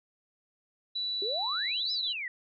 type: tone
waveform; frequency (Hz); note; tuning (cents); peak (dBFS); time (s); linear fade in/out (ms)
sine; 3951; B7; 0; -30; 0.95-2.13; 10
type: exponential two-way sweep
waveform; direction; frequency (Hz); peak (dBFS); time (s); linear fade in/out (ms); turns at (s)
sine; up then down; 380 to 5280 to 1873; -33; 1.22-2.28; 2; 1.92
effects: none